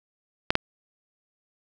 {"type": "clicks", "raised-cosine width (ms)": 0.3, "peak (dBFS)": -4, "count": 2, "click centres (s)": [0.505, 0.554], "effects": []}